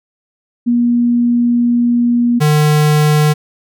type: tone pair in turn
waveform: sine / square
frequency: 239.4 / 150.81 Hz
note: A#3 / D3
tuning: +46 / +46 cents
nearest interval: minor sixth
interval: 800 cents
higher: first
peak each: -9 dBFS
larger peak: neither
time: 0.66-2.4 / 2.4-3.34 s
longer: first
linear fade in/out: 20 ms
effects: none